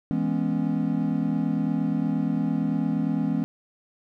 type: chord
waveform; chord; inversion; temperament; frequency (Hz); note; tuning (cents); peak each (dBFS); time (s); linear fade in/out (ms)
triangle; C# minor seventh; first; equal with one note detuned; 164.81 / 207.7 / 246.9 / 275.6; E3 / G#3 / B3 / C#4; 0 / 0 / 0 / -10; -26; 0.11-3.44; 0
effects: none